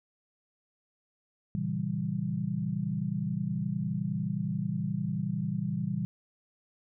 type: chord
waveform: sine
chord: A# diminished seventh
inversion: none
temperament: equal with one note detuned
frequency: 116.54 / 136.84 / 164.81 / 196 Hz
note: A#2 / C#3 / E3 / G3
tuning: 0 / -22 / 0 / 0 cents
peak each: -37 / -36 / -33 / -33 dBFS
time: 1.55-6.05 s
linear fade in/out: 0 ms
effects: none